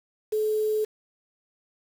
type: tone with quantisation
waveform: sine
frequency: 429.6 Hz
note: A4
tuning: 41 cents flat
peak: -22 dBFS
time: 0.32-0.85 s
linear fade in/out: 10 ms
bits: 7
effects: none